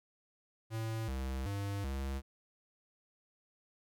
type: tone with pitch steps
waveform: square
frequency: 111.9 / 65.9 / 100 / 67.6 Hz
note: A2 / C2 / G2 / C#2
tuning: +30 / +13 / +35 / -43 cents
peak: -36 dBFS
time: 0.7-2.22 s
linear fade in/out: 50 ms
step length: 380 ms
effects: none